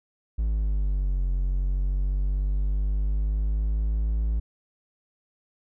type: exponential two-way sweep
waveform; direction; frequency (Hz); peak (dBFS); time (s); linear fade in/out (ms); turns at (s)
triangle; down then up; 55 to 45.15 to 55; -20; 0.38-4.4; 10; 1.24
effects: none